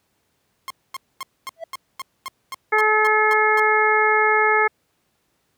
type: tone bursts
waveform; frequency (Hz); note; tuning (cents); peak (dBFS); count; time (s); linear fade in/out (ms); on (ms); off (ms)
sawtooth; 1067; C6; +34; -24; 12; 0.68-3.596; 0; 23; 240
type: tone with exponential growth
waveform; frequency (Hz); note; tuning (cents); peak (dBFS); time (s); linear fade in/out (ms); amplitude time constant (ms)
triangle; 659.3; E5; 0; -23; 1.56-1.64; 5; 16
type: harmonic tone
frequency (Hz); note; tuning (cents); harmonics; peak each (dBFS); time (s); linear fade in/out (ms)
430; A4; -40; 1 / 2 / 3 / 4 / 5; -21 / -21 / -21 / -21 / -21; 2.72-4.68; 10
effects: pink hiss -68 dBFS RMS until 5.57 s + high-pass 80 Hz 12 dB/octave